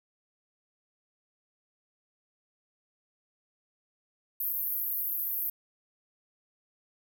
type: band-pass noise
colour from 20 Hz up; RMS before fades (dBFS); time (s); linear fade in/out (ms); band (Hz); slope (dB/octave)
pink; -32; 4.4-5.5; 5; 12000 to 16000; 96
effects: none